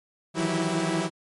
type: tone cluster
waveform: sawtooth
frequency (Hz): 157 / 166.4 / 184.6 / 327.1 / 392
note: D#3 / E3 / F#3 / E4 / G4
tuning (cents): +16 / +17 / -4 / -13 / 0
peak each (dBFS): -31 / -26 / -26 / -24 / -31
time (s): 0.34-1.1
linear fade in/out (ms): 50
effects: MP3 48 kbps